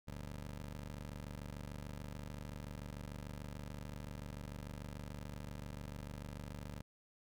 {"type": "ring-modulated tone", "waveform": "20% pulse", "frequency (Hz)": 73.5, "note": "D2", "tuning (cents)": 2, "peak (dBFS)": -37, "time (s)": [0.07, 6.82], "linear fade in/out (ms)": 10, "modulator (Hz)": 23.2, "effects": []}